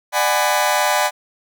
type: chord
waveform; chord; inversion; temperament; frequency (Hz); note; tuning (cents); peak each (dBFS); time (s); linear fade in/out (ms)
sawtooth; G# half-diminished seventh; second; just; 598 / 747.5 / 830.6 / 996.7; D5 / F#5 / G#5 / B5; +31 / +17 / 0 / +16; -17; 0.12-1.11; 50
effects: none